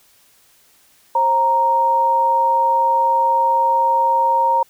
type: tone pair together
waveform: sine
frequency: 533 / 932 Hz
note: C5 / A#5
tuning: +32 / -1 cents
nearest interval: minor seventh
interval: 967 cents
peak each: -22 / -13 dBFS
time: 1.15-4.63 s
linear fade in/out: 5 ms
effects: white hiss -54 dBFS RMS until 4.69 s